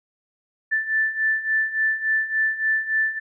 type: beating tone pair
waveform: sine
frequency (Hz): 1760 / 1763.5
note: A6 / A6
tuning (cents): 0 / +3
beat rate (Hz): 3.5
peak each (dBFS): -25 / -21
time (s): 0.71-3.2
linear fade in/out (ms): 20
effects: none